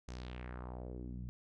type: tone with low-pass filter sweep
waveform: sawtooth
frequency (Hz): 61.74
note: B1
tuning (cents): 0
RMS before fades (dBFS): -45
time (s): 0.08-1.29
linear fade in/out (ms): 0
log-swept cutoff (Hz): 6800 to 140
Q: 2.4
effects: none